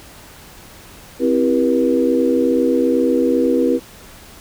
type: chord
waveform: sine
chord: C major seventh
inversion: none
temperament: equal with one note detuned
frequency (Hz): 261.6 / 329.6 / 392 / 481.5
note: C4 / E4 / G4 / B4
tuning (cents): 0 / 0 / 0 / -44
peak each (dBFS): -17 / -19 / -22 / -17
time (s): 1.19-3.8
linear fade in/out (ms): 50
effects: pink hiss -41 dBFS RMS until 4.4 s